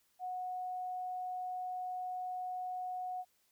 sine tone, 733 Hz, F#5, 16 cents flat, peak -37 dBFS, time 0.19-3.25 s, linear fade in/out 50 ms, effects white hiss -74 dBFS RMS until 3.51 s

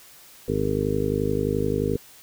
harmonic tone, 51.5 Hz, G#1, 14 cents flat, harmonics 1 / 2 / 3 / 4 / 5 / 6 / 7 / 8 / 9, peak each -33 / -30 / -30 / -34 / -29 / -33 / -34 / -27 / -28 dBFS, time 0.48-1.97 s, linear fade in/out 5 ms, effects white hiss -49 dBFS RMS until 2.22 s

